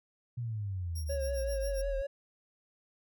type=exponential sweep; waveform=sine; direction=down; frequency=123.47 to 38.89 Hz; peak=-33 dBFS; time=0.37-2.02 s; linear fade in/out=10 ms
type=tone with tremolo; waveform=20% pulse; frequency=5588 Hz; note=F8; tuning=in tune; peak=-36 dBFS; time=0.95-1.82 s; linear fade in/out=10 ms; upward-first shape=triangle; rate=7.4 Hz; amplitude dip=100%
type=tone with vibrato; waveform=triangle; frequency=549 Hz; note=C#5; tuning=17 cents flat; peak=-31 dBFS; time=1.09-2.07 s; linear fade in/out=10 ms; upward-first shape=triangle; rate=5.4 Hz; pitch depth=44 cents each way
effects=none